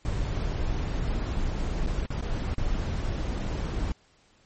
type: noise with dropouts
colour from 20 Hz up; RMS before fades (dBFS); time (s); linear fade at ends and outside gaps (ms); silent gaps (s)
brown; -28; 0.05-3.92; 1; 1.863-1.871 / 2.061-2.104 / 2.211-2.225 / 2.545-2.581
effects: pink hiss -62 dBFS RMS until 4.45 s + MP3 32 kbps